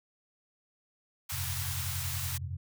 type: high-pass noise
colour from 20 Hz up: white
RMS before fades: -37 dBFS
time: 1.29-2.38 s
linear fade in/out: 10 ms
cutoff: 780 Hz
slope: 24 dB/octave
type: chord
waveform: sine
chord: F suspended second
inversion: none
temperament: equal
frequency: 87.31 / 98 / 130.81 Hz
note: F2 / G2 / C3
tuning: 0 / 0 / 0 cents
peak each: -37 / -41 / -40 dBFS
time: 1.32-2.57 s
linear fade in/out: 10 ms
effects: none